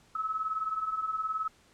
sine beating tone pair, 1278 / 1297 Hz, D#6 / E6, +46 / -28 cents, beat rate 19 Hz, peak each -36 / -31 dBFS, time 0.15-1.48 s, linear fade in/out 5 ms, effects pink hiss -62 dBFS RMS until 1.73 s + low-pass 9000 Hz 12 dB/octave

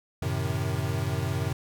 square chord, F# diminished seventh, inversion none, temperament equal, 92.5 / 110 / 130.81 / 155.56 Hz, F#2 / A2 / C3 / Eb3, 0 / 0 / 0 / 0 cents, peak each -32 / -33 / -32 / -35 dBFS, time 0.22-1.53 s, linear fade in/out 5 ms, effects none

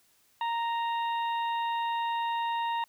harmonic tone, 930 Hz, A#5, 4 cents flat, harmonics 1 / 2 / 3 / 4, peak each -28 / -40 / -42 / -44 dBFS, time 0.41-2.84 s, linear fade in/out 2 ms, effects white hiss -66 dBFS RMS until 2.88 s

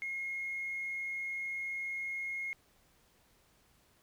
triangle tone, 2153 Hz, C7, 49 cents sharp, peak -32 dBFS, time 0.02-2.53 s, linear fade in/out 0 ms, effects tanh soft clip ceiling -33 dBFS + pink hiss -68 dBFS RMS until 4.02 s

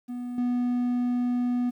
triangle tone with level steps, 245.2 Hz, B3, 12 cents flat, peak -29 / -21 dBFS, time 0.08-1.71 s, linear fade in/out 20 ms, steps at 0.38 s, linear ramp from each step 2 ms, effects 10-bit

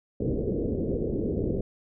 white low-pass noise, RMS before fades -28 dBFS, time 0.2-1.61 s, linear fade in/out 5 ms, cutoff 490 Hz, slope 48 dB/octave, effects none

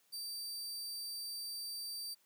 sawtooth tone, 4655 Hz, D8, 16 cents flat, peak -38 dBFS, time 0.12-2.15 s, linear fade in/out 20 ms, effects white hiss -72 dBFS RMS until 2.25 s + high-pass 150 Hz 12 dB/octave

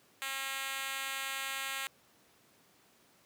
5% pulse tone with high-pass filter, 270 Hz, C#4, 45 cents flat, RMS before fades -38 dBFS, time 0.22-1.87 s, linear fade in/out 0 ms, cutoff 1100 Hz, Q 0.56, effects pink hiss -65 dBFS RMS until 3.25 s + high-pass 150 Hz 12 dB/octave

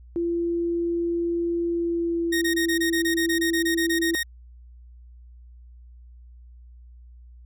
sine tone with pitch glide, 341 to 333.6 Hz, F4 to E4, -41 to +21 cents, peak -22 dBFS, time 0.16-4.15 s, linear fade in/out 0 ms, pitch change -38 cents, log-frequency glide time 1.68-2.74 s
sawtooth tone bursts, 1861 Hz, A#6, 3 cents flat, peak -20 dBFS, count 16, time 2.32-4.233 s, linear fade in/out 10 ms, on 98 ms, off 23 ms
effects added 60 Hz sine -44 dBFS peak until 7.45 s

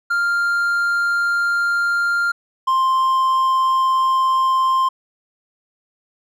triangle tone pair in turn, 1396.9 / 1049.5 Hz, F6 / C6, 0 / +5 cents, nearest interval perfect fourth, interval 495 cents, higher first, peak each -14 / -12 dBFS, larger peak second, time 0.1-2.32 / 2.67-4.89 s, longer neither, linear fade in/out 10 ms, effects none

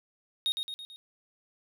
triangle tone with echo, 3729 Hz, A#7, in tune, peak -24 dBFS, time 0.46-0.52 s, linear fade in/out 0 ms, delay 110 ms, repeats 4, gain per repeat -5 dB, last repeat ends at 0.96 s, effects none

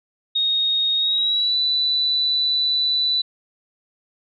sine tone with pitch glide, 3730 to 3975 Hz, A#7 to B7, 0 to +10 cents, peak -17 dBFS, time 0.35-3.22 s, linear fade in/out 10 ms, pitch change +110 cents, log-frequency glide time 0.96-1.56 s, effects none

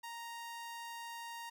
sawtooth tone, 932.3 Hz, A#5, in tune, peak -40 dBFS, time 0.03-1.5 s, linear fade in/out 10 ms, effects 13-bit

